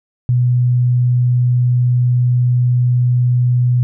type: tone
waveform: sine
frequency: 123.47 Hz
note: B2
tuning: in tune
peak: -10 dBFS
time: 0.29-3.83 s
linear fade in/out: 0 ms
effects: none